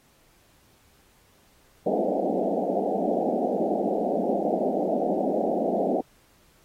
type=band-pass noise; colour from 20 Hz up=white; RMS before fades=-25 dBFS; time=1.86-6.01 s; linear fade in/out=5 ms; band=180 to 770 Hz; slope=96 dB/octave; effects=pink hiss -61 dBFS RMS until 6.64 s + AAC 48 kbps